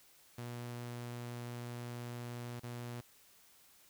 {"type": "tone with dropouts", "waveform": "sawtooth", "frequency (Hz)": 120.4, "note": "B2", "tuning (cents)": -44, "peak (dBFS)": -38, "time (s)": [0.38, 3.01], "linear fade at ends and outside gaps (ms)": 5, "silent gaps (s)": [2.597, 2.633], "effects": ["white hiss -64 dBFS RMS until 3.89 s"]}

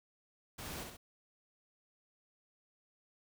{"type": "noise with echo", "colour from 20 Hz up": "pink", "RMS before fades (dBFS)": -45, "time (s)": [0.58, 0.84], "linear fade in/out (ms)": 10, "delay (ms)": 65, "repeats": 2, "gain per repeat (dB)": -4, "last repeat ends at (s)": 0.97, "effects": []}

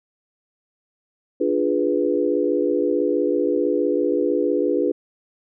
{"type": "chord", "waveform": "sine", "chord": "D diminished seventh", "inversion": "none", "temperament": "equal", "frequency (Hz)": [293.7, 349.2, 415.3, 493.9], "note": ["D4", "F4", "Ab4", "Cb5"], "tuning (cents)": [0, 0, 0, 0], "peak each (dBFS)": -23, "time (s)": [1.4, 4.92], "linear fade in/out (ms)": 10, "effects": []}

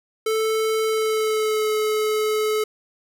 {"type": "tone with pitch glide", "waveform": "square", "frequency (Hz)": [439.7, 429.7], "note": ["A4", "A4"], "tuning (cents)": [-1, -41], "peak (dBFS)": -20, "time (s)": [0.26, 2.64], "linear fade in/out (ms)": 5, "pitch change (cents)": -40, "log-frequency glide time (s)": [0.85, 1.71], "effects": []}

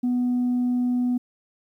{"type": "tone", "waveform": "sine", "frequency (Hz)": 246.9, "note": "B3", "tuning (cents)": 0, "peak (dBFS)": -18, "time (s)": [0.03, 1.18], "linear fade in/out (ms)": 10, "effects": ["tanh soft clip ceiling -18 dBFS", "10-bit"]}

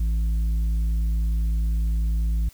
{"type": "tone with tanh clipping", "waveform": "sine", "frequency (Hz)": 55, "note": "A1", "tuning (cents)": 0, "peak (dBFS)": -21, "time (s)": [0, 2.49], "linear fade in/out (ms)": 5, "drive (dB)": 6, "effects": ["white hiss -53 dBFS RMS until 2.53 s"]}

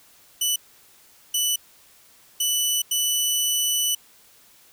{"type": "tone bursts at uneven times", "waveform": "15% pulse", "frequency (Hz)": 2975, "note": "F#7", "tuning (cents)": 9, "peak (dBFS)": -13, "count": 4, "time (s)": [[0.41, 0.56], [1.34, 1.56], [2.4, 2.82], [2.91, 3.95]], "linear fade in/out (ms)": 5, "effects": ["white hiss -54 dBFS RMS until 4.72 s"]}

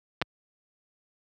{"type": "clicks", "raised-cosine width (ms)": 0.3, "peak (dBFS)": -10, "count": 2, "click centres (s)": [0.216, 0.222], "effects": ["high-pass 80 Hz 12 dB/octave"]}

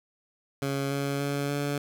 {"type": "tone with pitch steps", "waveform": "15% pulse", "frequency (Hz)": [138.59, 140.2, 141.83, 143.48], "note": ["C#3", "C#3", "C#3", "D3"], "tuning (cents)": [0, 20, 40, -40], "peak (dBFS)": -21, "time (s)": [0.62, 1.78], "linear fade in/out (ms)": 2, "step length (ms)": 290, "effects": []}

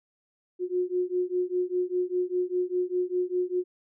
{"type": "beating tone pair", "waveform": "sine", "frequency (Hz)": [359, 364], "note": ["F4", "F#4"], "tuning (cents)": [48, -28], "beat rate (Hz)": 5, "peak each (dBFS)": -28, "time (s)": [0.59, 3.64], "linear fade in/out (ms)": 50, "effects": []}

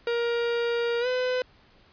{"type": "tone with pitch glide", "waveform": "45% pulse", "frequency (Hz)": [471.2, 505], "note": ["A#4", "B4"], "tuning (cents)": [19, 39], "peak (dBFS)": -24, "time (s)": [0.07, 1.42], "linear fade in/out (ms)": 2, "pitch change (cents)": 120, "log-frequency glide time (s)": [1, 1.07], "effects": ["pink hiss -58 dBFS RMS until 1.92 s", "resampled to 11025 Hz"]}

